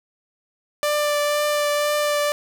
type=tone with vibrato; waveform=sawtooth; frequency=590 Hz; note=D5; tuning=8 cents sharp; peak=-15 dBFS; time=0.83-2.32 s; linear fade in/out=0 ms; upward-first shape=triangle; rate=2 Hz; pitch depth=14 cents each way; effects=none